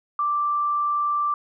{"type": "tone", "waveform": "sine", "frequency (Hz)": 1174.7, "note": "D6", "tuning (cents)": 0, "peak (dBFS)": -20, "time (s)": [0.19, 1.34], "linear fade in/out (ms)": 2, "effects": []}